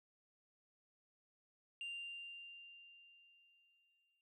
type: tone with exponential decay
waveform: sine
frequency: 2787 Hz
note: F7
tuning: 4 cents flat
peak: -40 dBFS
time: 1.81-4.21 s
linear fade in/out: 1 ms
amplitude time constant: 520 ms
effects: tanh soft clip ceiling -41 dBFS